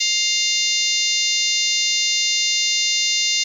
harmonic tone with a mistuned harmonic, 700 Hz, F5, 4 cents sharp, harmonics 3 / 4 / 5 / 6 / 7 / 8 / 9 / 10, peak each -26 / -24 / -24 / -25 / -24 / -28 / -25 / -29 dBFS, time 0-3.44 s, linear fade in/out 10 ms, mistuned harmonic 5, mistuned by +55 cents, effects 8-bit

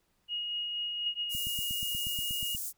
sine tone with tremolo, 2877 Hz, F#7, 49 cents flat, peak -31 dBFS, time 0.28-1.25 s, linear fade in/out 50 ms, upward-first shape sine, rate 4.2 Hz, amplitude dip 25%
sine tone, 2872 Hz, F7, 48 cents sharp, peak -33 dBFS, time 1.06-2.56 s, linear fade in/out 5 ms
white high-pass noise, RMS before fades -37 dBFS, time 1.29-2.73 s, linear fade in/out 50 ms, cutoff 6500 Hz, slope 24 dB/octave
click train, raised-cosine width 5 ms, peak -31 dBFS, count 11, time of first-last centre 1.35-2.549 s, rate 8.34 Hz
effects pink hiss -74 dBFS RMS until 2.77 s

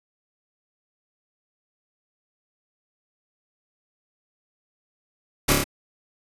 pink noise with echo, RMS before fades -18 dBFS, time 5.48-5.53 s, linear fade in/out 10 ms, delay 28 ms, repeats 4, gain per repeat -2 dB, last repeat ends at 5.642 s, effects resampled to 32000 Hz

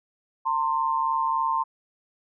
sine tone pair together, 907.6 / 1051 Hz, A#5 / C6, -47 / +7 cents, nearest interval minor third, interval 254 cents, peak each -25 / -24 dBFS, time 0.45-1.64 s, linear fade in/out 20 ms, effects none

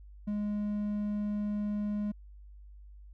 triangle tone, 207.7 Hz, G#3, in tune, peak -28 dBFS, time 0.27-2.12 s, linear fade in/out 10 ms, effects added 50 Hz sine -48 dBFS peak until 3.13 s

